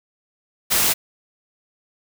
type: noise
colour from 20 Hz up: white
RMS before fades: -18 dBFS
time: 0.7-0.94 s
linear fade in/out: 20 ms
effects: none